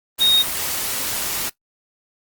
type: tone in noise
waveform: sine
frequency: 3729 Hz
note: A#7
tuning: in tune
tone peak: -11 dBFS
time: 0.2-0.43 s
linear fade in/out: 20 ms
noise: white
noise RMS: -24 dBFS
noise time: 0.18-1.5 s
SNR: +10 dB
effects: noise-tail reverb RT60 0.1 s tail -18 dB re dry + Opus 24 kbps